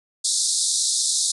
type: band-pass noise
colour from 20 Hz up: white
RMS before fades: -22 dBFS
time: 0.24-1.32 s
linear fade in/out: 10 ms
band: 3700 to 9800 Hz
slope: 96 dB/octave
effects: none